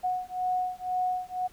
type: beating tone pair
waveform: sine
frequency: 732 / 734 Hz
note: F#5 / F#5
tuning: -19 / -14 cents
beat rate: 2 Hz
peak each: -30 dBFS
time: 0.03-1.48 s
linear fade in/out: 20 ms
effects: pink hiss -57 dBFS RMS until 1.52 s